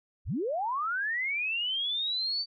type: linear sweep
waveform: sine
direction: up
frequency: 30.87 to 4616 Hz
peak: -28 dBFS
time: 0.25-2.46 s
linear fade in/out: 50 ms
effects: none